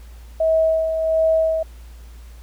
sine tone with tremolo, 643 Hz, E5, 43 cents flat, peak -13 dBFS, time 0.4-1.63 s, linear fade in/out 5 ms, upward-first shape sine, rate 1.4 Hz, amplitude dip 50%, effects added 58 Hz sine -37 dBFS peak until 2.42 s + pink hiss -52 dBFS RMS until 2.42 s

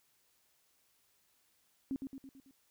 sine tone with echo, 269.6 Hz, C#4, 48 cents flat, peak -33 dBFS, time 1.91-1.96 s, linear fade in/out 0 ms, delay 110 ms, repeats 5, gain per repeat -5 dB, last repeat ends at 2.51 s, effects white hiss -73 dBFS RMS until 2.7 s

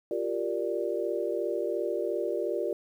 sine chord, G minor seventh, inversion third, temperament equal, 349.2 / 392 / 466.2 / 587.3 Hz, F4 / G4 / Bb4 / D5, 0 / 0 / 0 / 0 cents, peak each -33 dBFS, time 0.11-2.73 s, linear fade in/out 2 ms, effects 10-bit

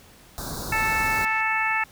pink band-stop noise, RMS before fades -32 dBFS, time 0.38-1.25 s, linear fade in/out 0 ms, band 1600 to 3700 Hz, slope 96 dB/octave
harmonic tone, 440 Hz, A4, in tune, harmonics 2 / 3 / 4 / 5 / 6, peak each -27 / -29 / -26 / -27 / -29 dBFS, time 0.72-1.84 s, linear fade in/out 5 ms
click train, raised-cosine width 0.2 ms, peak -29 dBFS, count 84, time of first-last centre 0.78-1.404 s, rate 133 Hz
effects pink hiss -51 dBFS RMS until 1.91 s

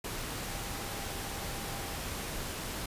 sine tone in noise, 797 Hz, G5, 28 cents sharp, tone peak -48 dBFS, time 0.47-1.96 s, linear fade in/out 5 ms, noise pink, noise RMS -38 dBFS, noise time 0.04-2.86 s, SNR -13 dB, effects resampled to 32000 Hz

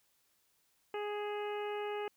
harmonic tone with a mistuned harmonic, 415.1 Hz, G#4, 1 cent flat, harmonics 1 / 2 / 3 / 4 / 5 / 6 / 7, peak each -37 / -42 / -48 / -51 / -51 / -51 / -52 dBFS, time 0.94-2.08 s, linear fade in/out 2 ms, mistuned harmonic 6, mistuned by +27 cents, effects white hiss -74 dBFS RMS until 2.16 s

